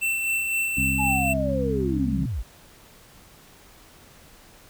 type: tone with tremolo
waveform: square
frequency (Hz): 2683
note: E7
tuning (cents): +30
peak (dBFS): -22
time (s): 0.01-1.34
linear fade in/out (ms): 20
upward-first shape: sine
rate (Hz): 3.9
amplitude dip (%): 35
type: harmonic tone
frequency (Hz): 66.8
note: C2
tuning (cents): +36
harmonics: 1 / 2 / 3 / 4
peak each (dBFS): -29 / -29 / -29 / -29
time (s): 0.77-2.26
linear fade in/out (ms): 5
type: linear sweep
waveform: sine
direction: down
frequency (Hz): 860 to 38.4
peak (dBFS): -25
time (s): 0.98-2.43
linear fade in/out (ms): 20
effects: pink hiss -51 dBFS RMS until 4.69 s